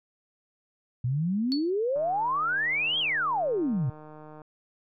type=exponential two-way sweep; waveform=sine; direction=up then down; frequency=117.7 to 3322 to 117.7 Hz; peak=-24 dBFS; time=1.04-3.9 s; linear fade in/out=5 ms; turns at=2.99 s
type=tone with exponential decay; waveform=sine; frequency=4435 Hz; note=C#8; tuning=in tune; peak=-26 dBFS; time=1.52-1.7 s; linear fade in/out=0 ms; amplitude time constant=37 ms
type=click train; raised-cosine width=1 ms; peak=-33 dBFS; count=377; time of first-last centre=1.96-4.418 s; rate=153 Hz
effects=none